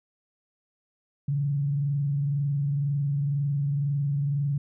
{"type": "tone with frequency modulation", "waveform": "sine", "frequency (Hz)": 142.1, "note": "C#3", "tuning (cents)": 43, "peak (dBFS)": -23, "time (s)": [1.28, 4.58], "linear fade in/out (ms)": 5, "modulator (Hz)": 22, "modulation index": 0.31, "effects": []}